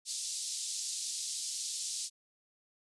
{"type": "band-pass noise", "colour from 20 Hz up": "white", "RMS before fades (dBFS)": -38, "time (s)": [0.05, 2.1], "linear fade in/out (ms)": 50, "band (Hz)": [4100, 8800], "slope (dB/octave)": 24, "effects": ["resampled to 24000 Hz"]}